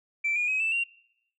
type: tone with pitch steps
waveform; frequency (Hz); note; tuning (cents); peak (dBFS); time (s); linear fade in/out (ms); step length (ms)
sine; 2336 / 2435 / 2539 / 2646 / 2759; D7 / D#7 / D#7 / E7 / F7; -10 / -38 / +34 / +6 / -22; -23; 0.24-0.84; 10; 120
effects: noise-tail reverb RT60 0.8 s tail -24 dB re dry + tanh soft clip ceiling -20 dBFS